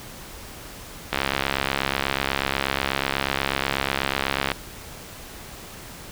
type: click train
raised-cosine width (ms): 0.3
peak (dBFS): -5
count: 232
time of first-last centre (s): 1.13-4.517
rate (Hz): 68.2
effects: pink hiss -40 dBFS RMS until 6.11 s